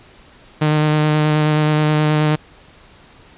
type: tone with vibrato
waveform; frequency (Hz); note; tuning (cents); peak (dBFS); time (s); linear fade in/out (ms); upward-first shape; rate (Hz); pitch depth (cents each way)
sawtooth; 152.4; D#3; -36; -9; 0.61-2.36; 10; square; 9.4; 11
effects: pink hiss -46 dBFS RMS until 3.37 s + resampled to 8000 Hz